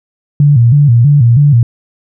sine tone with vibrato, 130.81 Hz, C3, in tune, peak -3 dBFS, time 0.4-1.63 s, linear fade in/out 2 ms, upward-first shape square, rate 3.1 Hz, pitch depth 180 cents each way, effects none

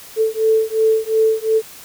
sine beating tone pair, 440 / 442.8 Hz, A4 / A4, 0 / +11 cents, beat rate 2.8 Hz, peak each -16 / -16 dBFS, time 0.16-1.62 s, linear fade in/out 50 ms, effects white hiss -39 dBFS RMS until 1.84 s

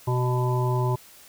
harmonic tone with a mistuned harmonic, 125.2 Hz, B2, 24 cents sharp, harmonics 1 / 3 / 5 / 7 / 8, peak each -22 / -29 / -35 / -32 / -32 dBFS, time 0.07-0.96 s, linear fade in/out 10 ms, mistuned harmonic 5, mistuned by -26 cents, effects white hiss -50 dBFS RMS until 1.28 s

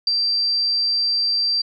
sine tone with ADSR envelope, 4699 Hz, D8, in tune, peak -14 dBFS, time 0.07-1.62 s, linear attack 3 ms, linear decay 24 ms, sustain -3 dB, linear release 10 ms, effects none

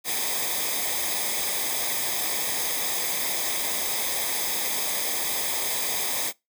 white noise with comb filter, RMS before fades -27 dBFS, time 0.04-6.33 s, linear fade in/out 50 ms, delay 0.7 ms, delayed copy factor -0.7, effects noise-tail reverb RT60 0.2 s tail -23 dB re dry

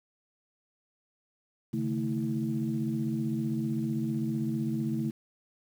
sine tone cluster, 137.3 / 152.9 / 221.6 / 325.8 Hz, C#3 / D#3 / A3 / E4, -16 / -30 / +13 / -20 cents, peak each -33 / -38 / -30 / -35 dBFS, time 1.73-5.11 s, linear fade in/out 10 ms, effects tanh soft clip ceiling -18 dBFS + 9-bit

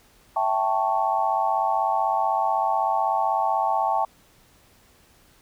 sine chord, A dominant seventh, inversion second, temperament equal, 659.3 / 784 / 880 / 1108.7 Hz, E5 / G5 / A5 / C#6, 0 / 0 / 0 / 0 cents, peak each -28 / -24 / -24 / -28 dBFS, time 0.36-4.05 s, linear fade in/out 5 ms, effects pink hiss -57 dBFS RMS until 5.41 s

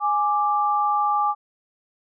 sine tone pair together, 830.6 / 1176.9 Hz, G#5 / D6, 0 / +3 cents, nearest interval tritone, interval 603 cents, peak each -21 dBFS, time 0-1.35 s, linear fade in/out 50 ms, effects none

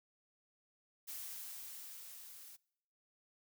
blue noise with level ramp, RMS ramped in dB -45 to -55 dBFS, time 1.07-2.57 s, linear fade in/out 20 ms, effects noise-tail reverb RT60 0.8 s tail -25 dB re dry

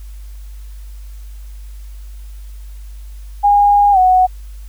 sine tone with pitch glide, 816 to 739.7 Hz, G#5 to F#5, -31 to -1 cents, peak -7 dBFS, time 3.43-4.27 s, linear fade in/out 20 ms, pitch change -170 cents, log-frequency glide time 3.92-3.98 s, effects added 50 Hz sine -29 dBFS peak until 4.68 s + white hiss -50 dBFS RMS until 4.68 s

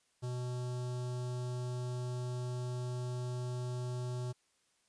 square tone with notch filter, 124.1 Hz, B2, 9 cents sharp, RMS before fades -38 dBFS, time 0.22-4.33 s, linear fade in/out 20 ms, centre 2100 Hz, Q 0.77, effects white hiss -74 dBFS RMS until 4.88 s + resampled to 22050 Hz

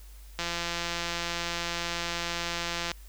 click train, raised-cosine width 0.2 ms, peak -14 dBFS, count 433, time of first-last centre 0.39-2.916 s, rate 171 Hz, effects added 50 Hz sine -45 dBFS peak until 3.08 s + white hiss -57 dBFS RMS until 3.08 s

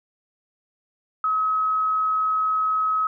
sine tone, 1278 Hz, D#6, 46 cents sharp, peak -19 dBFS, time 1.24-3.07 s, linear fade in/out 2 ms, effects none

